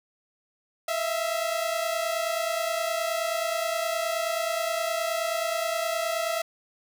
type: tone pair together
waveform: sawtooth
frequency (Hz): 646.5 / 676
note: E5 / E5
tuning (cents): -34 / +43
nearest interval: minor second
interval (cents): 77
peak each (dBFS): -25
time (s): 0.88-6.42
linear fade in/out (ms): 5
effects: none